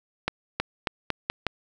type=accelerating click train; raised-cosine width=0.3 ms; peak=-8 dBFS; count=6; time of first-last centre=0.28-1.467 s; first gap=320 ms; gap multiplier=0.85; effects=none